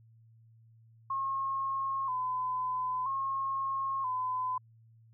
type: tone with vibrato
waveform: sine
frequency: 1046.5 Hz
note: C6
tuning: in tune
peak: -30 dBFS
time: 1.1-4.58 s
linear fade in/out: 5 ms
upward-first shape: square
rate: 0.51 Hz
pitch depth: 56 cents each way
effects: added 113 Hz sine -57 dBFS peak until 5.13 s